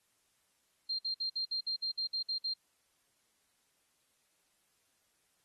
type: tone bursts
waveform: sine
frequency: 4186 Hz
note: C8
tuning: in tune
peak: -32 dBFS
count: 11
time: 0.89-2.539 s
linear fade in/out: 10 ms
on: 99 ms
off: 56 ms
effects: white hiss -75 dBFS RMS until 5.44 s + AAC 32 kbps